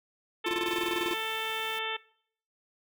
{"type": "harmonic tone", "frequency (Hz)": 442.6, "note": "A4", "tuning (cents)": 10, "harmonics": [1, 2, 3, 4, 5, 6, 7, 8], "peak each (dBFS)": [-39, -39, -39, -39, -39, -39, -39, -39], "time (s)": [0.44, 1.97], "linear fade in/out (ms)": 10}
{"type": "tone with tremolo", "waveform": "square", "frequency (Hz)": 349.2, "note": "F4", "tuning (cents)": 0, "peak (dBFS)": -29, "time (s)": [0.46, 1.14], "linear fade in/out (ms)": 5, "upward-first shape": "square", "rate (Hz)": 20, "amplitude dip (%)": 75}
{"type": "noise", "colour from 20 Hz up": "white", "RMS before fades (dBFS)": -47, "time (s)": [0.66, 1.79], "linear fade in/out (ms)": 2}
{"effects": ["noise-tail reverb RT60 0.6 s tail -21 dB re dry"]}